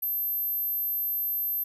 sine tone, 12360 Hz, G9, 26 cents flat, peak -26 dBFS, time 0.02-1.64 s, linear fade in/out 10 ms, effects none

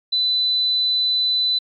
sine tone, 4000 Hz, B7, 21 cents sharp, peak -16 dBFS, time 0.12-1.59 s, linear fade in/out 10 ms, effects MP3 64 kbps

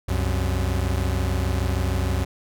40% pulse tone pair together, 65.88 / 92.5 Hz, C2 / F#2, +12 / 0 cents, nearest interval tritone, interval 588 cents, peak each -23 dBFS, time 0.08-2.25 s, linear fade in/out 10 ms, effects none

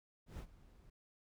brown noise with ADSR envelope, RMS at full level -44 dBFS, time 0.26-0.9 s, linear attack 130 ms, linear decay 69 ms, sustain -18 dB, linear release 4 ms, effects none

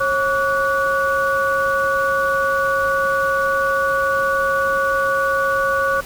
sine tone cluster, 544 / 1140 / 1470 Hz, C#5 / C#6 / F#6, -33 / +48 / -12 cents, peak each -20 dBFS, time 0-6.01 s, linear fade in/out 10 ms, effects pink hiss -36 dBFS RMS until 6.05 s

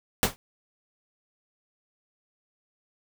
pink noise with exponential decay, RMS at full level -17 dBFS, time 0.23-0.36 s, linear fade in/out 0 ms, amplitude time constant 27 ms, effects none

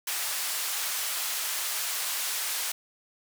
white band-pass noise, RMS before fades -31 dBFS, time 0.07-2.72 s, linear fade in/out 5 ms, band 810 to 15000 Hz, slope 12 dB/octave, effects none

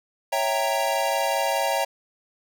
square chord, C# diminished seventh, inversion none, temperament equal with one note detuned, 554.4 / 659.3 / 784 / 928 Hz, C#5 / E5 / G5 / Bb5, 0 / 0 / 0 / -8 cents, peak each -28 dBFS, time 0.32-1.85 s, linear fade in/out 10 ms, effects none

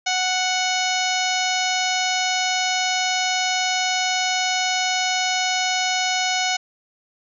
harmonic tone with a mistuned harmonic, 740 Hz, F#5, in tune, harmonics 1 / 2 / 3 / 4 / 5 / 6 / 7 / 8 / 9, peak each -24 / -29 / -26 / -28 / -30 / -31 / -30 / -31 / -31 dBFS, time 0.06-6.57 s, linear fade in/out 10 ms, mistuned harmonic 6, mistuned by -62 cents, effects none

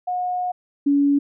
sine tone pair in turn, 724 / 283.6 Hz, F#5 / C#4, -38 / +40 cents, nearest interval octave + major third, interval 1622 cents, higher first, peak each -21 / -14 dBFS, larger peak second, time 0.07-0.52 / 0.86-1.19 s, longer first, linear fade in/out 10 ms, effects none

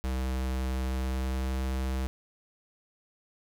square tone with pitch glide, 64.7 to 65.3 Hz, C2 to C2, -19 to -3 cents, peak -29 dBFS, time 0.04-2.07 s, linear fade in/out 0 ms, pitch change +16 cents, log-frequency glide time 0.77-1.6 s, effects none

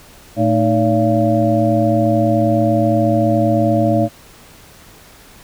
sine tone cluster, 111.7 / 221.7 / 310.8 / 568 / 682 Hz, A2 / A3 / D#4 / C#5 / F5, +27 / +13 / -2 / +42 / -41 cents, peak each -18 dBFS, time 0.36-4.09 s, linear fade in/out 50 ms, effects pink hiss -43 dBFS RMS until 5.43 s

